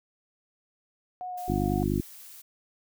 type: tone with vibrato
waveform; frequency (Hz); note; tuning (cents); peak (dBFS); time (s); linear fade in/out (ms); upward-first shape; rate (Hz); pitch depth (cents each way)
sine; 725; F#5; -35; -33; 1.21-1.83; 0; triangle; 3.9; 18
type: noise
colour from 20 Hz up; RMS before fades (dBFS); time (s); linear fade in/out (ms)
blue; -47; 1.37-2.42; 10
type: harmonic tone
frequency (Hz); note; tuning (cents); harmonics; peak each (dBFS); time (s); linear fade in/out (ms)
50.1; G1; +38; 1 / 2 / 3 / 4 / 5 / 6 / 7; -32 / -32 / -32 / -32 / -32 / -32 / -32; 1.48-2.01; 5
effects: none